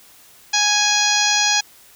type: harmonic tone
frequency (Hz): 830.6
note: G#5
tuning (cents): 0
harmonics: 1 / 2 / 3 / 4 / 5 / 6 / 7 / 8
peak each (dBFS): -23 / -23 / -23 / -23 / -23 / -23 / -23 / -23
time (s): 0.53-1.61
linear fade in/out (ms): 10
effects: white hiss -48 dBFS RMS until 1.95 s